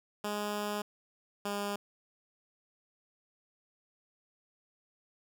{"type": "tone pair in turn", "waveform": "10% pulse", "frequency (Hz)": [207.7, 203.2], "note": ["G#3", "G#3"], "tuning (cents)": [0, -38], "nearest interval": "unison", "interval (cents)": 38, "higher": "first", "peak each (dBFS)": -25, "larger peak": "neither", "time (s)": [[0.24, 0.82], [1.45, 1.76]], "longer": "first", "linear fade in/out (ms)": 5, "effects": []}